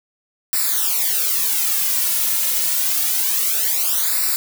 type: noise with flanger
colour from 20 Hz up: blue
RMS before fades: -19 dBFS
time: 0.53-4.36 s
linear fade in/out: 0 ms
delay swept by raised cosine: 0.31 to 2.61 ms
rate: 0.27 Hz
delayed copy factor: -0.95
effects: none